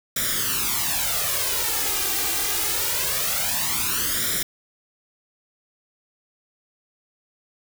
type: noise with flanger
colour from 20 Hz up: white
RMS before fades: -24 dBFS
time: 0.16-4.43 s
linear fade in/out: 5 ms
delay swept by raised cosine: 0.55 to 2.55 ms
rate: 0.24 Hz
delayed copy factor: +0.8
effects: none